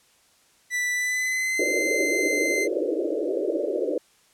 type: tone with pitch glide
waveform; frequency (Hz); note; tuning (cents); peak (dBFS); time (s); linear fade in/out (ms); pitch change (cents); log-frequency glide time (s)
45% pulse; 1975.5 to 2075; B6 to C7; 0 to -15; -23; 0.7-2.68; 50; +85; 0.93-1.67
type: band-pass noise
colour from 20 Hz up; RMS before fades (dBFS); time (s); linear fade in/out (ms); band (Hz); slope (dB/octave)
pink; -26; 1.59-3.98; 5; 300 to 600; 96
effects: white hiss -60 dBFS RMS until 4.33 s + low-pass 10000 Hz 12 dB/octave